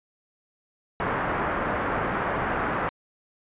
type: low-pass noise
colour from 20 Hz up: white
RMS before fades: -27 dBFS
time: 1-2.89 s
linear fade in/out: 0 ms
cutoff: 1600 Hz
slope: 24 dB/octave
effects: resampled to 8000 Hz